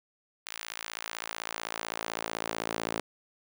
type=tone with high-pass filter sweep; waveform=sawtooth; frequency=55.8 Hz; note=A1; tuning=25 cents sharp; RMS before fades=-37 dBFS; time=0.46-3 s; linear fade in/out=0 ms; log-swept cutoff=2000 to 330 Hz; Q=0.72; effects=none